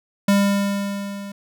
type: tone with level ramp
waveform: square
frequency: 200 Hz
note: G3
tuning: 35 cents sharp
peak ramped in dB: -13 to -32 dBFS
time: 0.28-1.32 s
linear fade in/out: 5 ms
effects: none